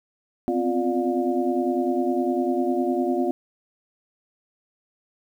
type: tone cluster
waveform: sine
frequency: 252.9 / 262.8 / 351.3 / 592 / 712 Hz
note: B3 / C4 / F4 / D5 / F5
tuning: +41 / +8 / +10 / +14 / +33 cents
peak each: -27 / -27 / -24 / -31 / -29 dBFS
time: 0.48-3.31 s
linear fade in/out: 0 ms
effects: 9-bit

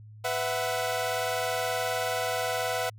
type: chord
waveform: sawtooth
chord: B suspended fourth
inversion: none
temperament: equal with one note detuned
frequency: 499.6 / 659.3 / 740 Hz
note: B4 / E5 / F#5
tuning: +20 / 0 / 0 cents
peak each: -28 dBFS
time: 0.24-2.9 s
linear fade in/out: 10 ms
effects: added 107 Hz sine -45 dBFS peak until 2.98 s

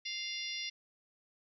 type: harmonic tone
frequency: 698.5 Hz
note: F5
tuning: in tune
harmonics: 3 / 4 / 5 / 6 / 7 / 8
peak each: -43 / -44 / -43 / -48 / -44 / -45 dBFS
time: 0.05-0.7 s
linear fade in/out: 10 ms
effects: none

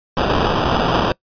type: noise with sample-and-hold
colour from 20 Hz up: white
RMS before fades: -17 dBFS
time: 0.17-1.12 s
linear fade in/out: 0 ms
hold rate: 2100 Hz
effects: noise-tail reverb RT60 0.1 s tail -23 dB re dry + resampled to 11025 Hz

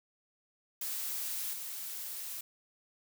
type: noise with level steps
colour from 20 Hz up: blue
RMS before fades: -37 / -41 dBFS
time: 0.81-2.41 s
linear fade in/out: 5 ms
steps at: 1.53 s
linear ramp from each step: 5 ms
effects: none

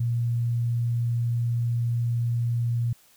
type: tone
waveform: sine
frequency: 118.3 Hz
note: A#2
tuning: 26 cents sharp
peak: -22 dBFS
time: 0-2.93 s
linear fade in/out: 5 ms
effects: white hiss -58 dBFS RMS until 3.16 s

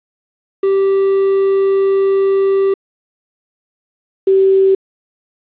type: tone pair in turn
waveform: triangle / sine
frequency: 390 / 385.5 Hz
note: G4 / G4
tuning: -9 / -29 cents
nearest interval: unison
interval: 20 cents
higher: first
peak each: -8 / -7 dBFS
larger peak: second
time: 0.63-2.74 / 4.27-4.75 s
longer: first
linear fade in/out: 5 ms
effects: resampled to 8000 Hz + 7-bit

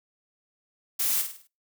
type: noise with echo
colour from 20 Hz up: blue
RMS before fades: -26 dBFS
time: 0.99-1.22 s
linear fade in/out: 10 ms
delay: 51 ms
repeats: 5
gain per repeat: -7 dB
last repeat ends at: 1.475 s
effects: noise-tail reverb RT60 0.3 s tail -25 dB re dry

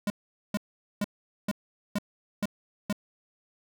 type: tone bursts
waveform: square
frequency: 205.2 Hz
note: G#3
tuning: 21 cents flat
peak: -26 dBFS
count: 7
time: 0.07-2.927 s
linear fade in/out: 2 ms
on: 31 ms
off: 440 ms
effects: none

